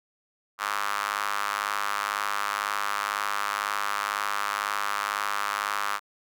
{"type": "tone with high-pass filter", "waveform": "square", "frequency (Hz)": 51, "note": "G#1", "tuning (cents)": -31, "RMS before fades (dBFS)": -29, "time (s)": [0.58, 6], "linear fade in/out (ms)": 50, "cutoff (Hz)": 1200, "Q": 3.5, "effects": []}